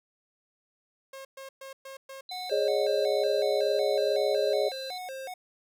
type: tone bursts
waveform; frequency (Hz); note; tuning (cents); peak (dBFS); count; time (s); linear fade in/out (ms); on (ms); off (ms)
sawtooth; 538; C5; +48; -37; 5; 1.13-2.21; 5; 120; 120
type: tone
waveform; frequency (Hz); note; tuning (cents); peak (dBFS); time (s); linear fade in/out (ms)
sine; 4031; B7; +35; -38; 2.29-4.98; 2
type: tone with vibrato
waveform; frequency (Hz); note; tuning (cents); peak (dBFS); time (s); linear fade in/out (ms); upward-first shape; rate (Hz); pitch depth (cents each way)
square; 624; D#5; +5; -37; 2.31-5.34; 5; square; 2.7; 280
type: chord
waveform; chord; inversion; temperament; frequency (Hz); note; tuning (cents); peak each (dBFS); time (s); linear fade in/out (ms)
sine; Ab suspended fourth; none; equal with one note detuned; 415.3 / 554.4 / 616.5; Ab4 / Db5 / Eb5; 0 / 0 / -16; -28; 2.51-4.69; 10
effects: none